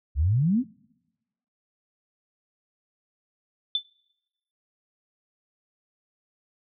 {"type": "exponential sweep", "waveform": "sine", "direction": "up", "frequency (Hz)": [64.4, 279.7], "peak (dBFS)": -19, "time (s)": [0.15, 0.64], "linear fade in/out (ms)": 50}
{"type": "tone with exponential decay", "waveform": "sine", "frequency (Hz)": 3520, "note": "A7", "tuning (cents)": 0, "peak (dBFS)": -18, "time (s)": [3.75, 3.85], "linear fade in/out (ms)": 2, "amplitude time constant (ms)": 21}
{"effects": ["noise-tail reverb RT60 1.0 s tail -26 dB re dry"]}